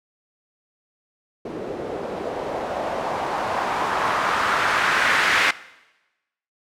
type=noise with low-pass filter sweep; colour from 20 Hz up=blue; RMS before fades=-23 dBFS; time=1.45-5.51 s; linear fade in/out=5 ms; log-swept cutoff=390 to 1900 Hz; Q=1.9; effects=noise-tail reverb RT60 1.0 s tail -19 dB re dry